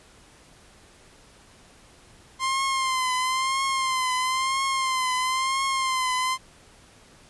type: tone with vibrato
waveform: sawtooth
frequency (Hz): 1046.5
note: C6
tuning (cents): 0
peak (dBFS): -19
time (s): 2.39-6.38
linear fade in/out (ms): 50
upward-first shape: triangle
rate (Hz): 1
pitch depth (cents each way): 62
effects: pink hiss -53 dBFS RMS until 7.29 s + resampled to 24000 Hz